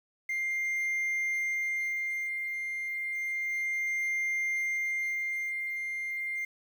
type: tone with tremolo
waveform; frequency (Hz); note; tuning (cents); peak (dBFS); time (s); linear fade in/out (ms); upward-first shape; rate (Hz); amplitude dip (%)
sine; 2100; C7; +6; -25; 0.29-6.45; 5; sine; 0.31; 50
effects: tanh soft clip ceiling -27 dBFS + 9-bit